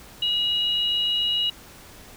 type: tone pair together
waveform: sine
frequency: 2887 / 3854 Hz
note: F#7 / B7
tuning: -43 / -43 cents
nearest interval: perfect fourth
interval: 500 cents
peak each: -21 / -29 dBFS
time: 0.22-1.5 s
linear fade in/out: 5 ms
effects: pink hiss -46 dBFS RMS until 2.16 s